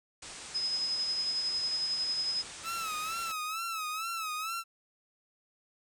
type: low-pass noise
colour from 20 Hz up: white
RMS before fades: -46 dBFS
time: 0.22-3.32 s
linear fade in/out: 5 ms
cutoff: 9300 Hz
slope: 96 dB/octave
type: tone with tremolo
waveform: sine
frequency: 5070 Hz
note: D#8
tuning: 32 cents sharp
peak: -28 dBFS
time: 0.54-2.43 s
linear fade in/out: 20 ms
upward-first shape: sine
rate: 11 Hz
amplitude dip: 35%
type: tone with vibrato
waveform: sawtooth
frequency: 1298 Hz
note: E6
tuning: 27 cents flat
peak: -30 dBFS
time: 2.63-4.64 s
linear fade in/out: 50 ms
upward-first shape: sine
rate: 2.2 Hz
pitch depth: 87 cents each way
effects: none